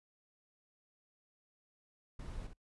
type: noise with echo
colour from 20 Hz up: brown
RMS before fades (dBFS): -44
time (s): 2.19-2.47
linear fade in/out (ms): 5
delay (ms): 64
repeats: 1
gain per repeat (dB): -7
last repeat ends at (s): 2.534
effects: noise-tail reverb RT60 0.1 s tail -23 dB re dry + resampled to 24000 Hz